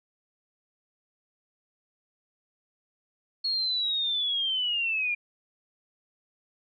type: linear sweep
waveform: sine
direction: down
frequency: 4333 to 2385 Hz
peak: -25 dBFS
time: 3.44-5.15 s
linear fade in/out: 10 ms
effects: none

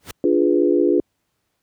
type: noise with exponential growth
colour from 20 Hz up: pink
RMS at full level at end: -27 dBFS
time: 0-0.11 s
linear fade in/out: 2 ms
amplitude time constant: 22 ms
type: chord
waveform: sine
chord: D diminished seventh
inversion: none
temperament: equal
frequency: 293.7 / 349.2 / 415.3 / 493.9 Hz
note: D4 / F4 / Ab4 / Cb5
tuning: 0 / 0 / 0 / 0 cents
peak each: -19 / -17 / -20 / -23 dBFS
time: 0.24-1 s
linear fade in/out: 2 ms
effects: pink hiss -72 dBFS RMS until 1.62 s + high-pass 60 Hz 12 dB/octave

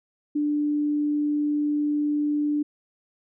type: tone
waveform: sine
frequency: 295.4 Hz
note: D4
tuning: 10 cents sharp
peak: -21 dBFS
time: 0.35-2.63 s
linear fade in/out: 10 ms
effects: none

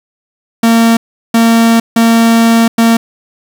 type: tone bursts at uneven times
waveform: 45% pulse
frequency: 229.1 Hz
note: A#3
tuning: 30 cents flat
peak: -5 dBFS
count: 4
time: 0.63-0.97 / 1.34-1.8 / 1.96-2.68 / 2.78-2.97 s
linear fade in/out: 5 ms
effects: 7-bit

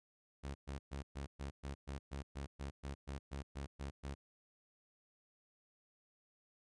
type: tone bursts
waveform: sawtooth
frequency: 69.3 Hz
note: C#2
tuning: in tune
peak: -38 dBFS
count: 16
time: 0.43-4.15 s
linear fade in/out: 20 ms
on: 120 ms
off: 120 ms
effects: resampled to 22050 Hz

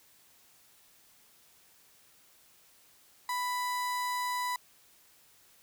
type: tone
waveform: 35% pulse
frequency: 990 Hz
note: B5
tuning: 4 cents sharp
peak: -29 dBFS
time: 3.29-4.56 s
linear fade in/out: 2 ms
effects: white hiss -62 dBFS RMS until 5.62 s

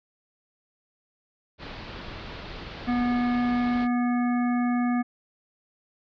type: low-pass noise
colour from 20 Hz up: pink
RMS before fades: -39 dBFS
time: 1.58-3.88 s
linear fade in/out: 50 ms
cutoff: 4600 Hz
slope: 48 dB/octave
type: harmonic tone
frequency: 243.6 Hz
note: B3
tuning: 24 cents flat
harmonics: 1 / 3 / 5 / 7 / 9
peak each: -22 / -32 / -36 / -39 / -41 dBFS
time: 2.87-5.03 s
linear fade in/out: 20 ms
effects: none

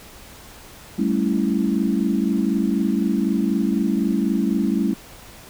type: chord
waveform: sine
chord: A dominant seventh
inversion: third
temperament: equal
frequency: 196 / 220 / 277.2 / 329.6 Hz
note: G3 / A3 / C#4 / E4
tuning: 0 / 0 / 0 / 0 cents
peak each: -22 / -22 / -24 / -25 dBFS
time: 0.98-4.94 s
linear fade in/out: 10 ms
effects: pink hiss -43 dBFS RMS until 5.49 s

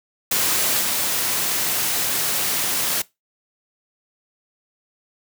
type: noise with level steps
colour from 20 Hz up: white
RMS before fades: -20 / -22 dBFS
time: 0.31-3.02 s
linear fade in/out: 5 ms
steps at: 0.81 s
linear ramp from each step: 2 ms
effects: noise-tail reverb RT60 0.2 s tail -21 dB re dry + high-pass 100 Hz 12 dB/octave

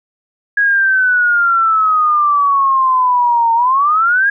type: exponential two-way sweep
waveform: sine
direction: down then up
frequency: 1661.2 to 911 to 1661.2 Hz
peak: -9 dBFS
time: 0.57-4.3 s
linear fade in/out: 5 ms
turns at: 3.54 s
effects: none

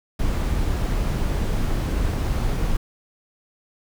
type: noise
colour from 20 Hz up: brown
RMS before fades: -22 dBFS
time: 0.19-2.77 s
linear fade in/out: 5 ms
effects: none

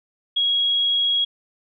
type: tone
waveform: sine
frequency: 3309 Hz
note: G#7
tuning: 7 cents flat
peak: -17 dBFS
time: 0.36-1.25 s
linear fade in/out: 10 ms
effects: none

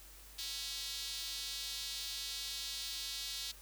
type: tone with high-pass filter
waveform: square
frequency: 150.2 Hz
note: D3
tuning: 39 cents sharp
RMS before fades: -42 dBFS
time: 0.38-3.52 s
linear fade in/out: 10 ms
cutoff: 4000 Hz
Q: 2.5
effects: added 50 Hz sine -57 dBFS peak until 3.61 s + white hiss -57 dBFS RMS until 3.61 s

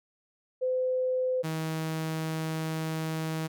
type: tone pair in turn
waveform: sine / sawtooth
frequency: 511 / 159.38 Hz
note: C5 / D#3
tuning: -41 / +42 cents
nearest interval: octave + minor sixth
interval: 2017 cents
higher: first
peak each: -25 / -26 dBFS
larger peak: first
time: 0.61-1.43 / 1.43-3.48 s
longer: second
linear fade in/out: 20 ms
effects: none

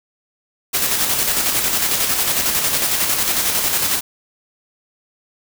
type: noise with tremolo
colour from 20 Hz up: white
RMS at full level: -17 dBFS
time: 0.73-4.01 s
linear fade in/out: 20 ms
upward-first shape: square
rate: 11 Hz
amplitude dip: 35%
effects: none

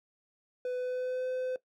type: tone with pitch glide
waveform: triangle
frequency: 500 to 510.5 Hz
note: B4 to C5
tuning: +21 to -43 cents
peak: -29 dBFS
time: 0.65-1.56 s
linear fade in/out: 2 ms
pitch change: +36 cents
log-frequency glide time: 0.75-1.27 s
effects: noise-tail reverb RT60 0.1 s tail -17 dB re dry

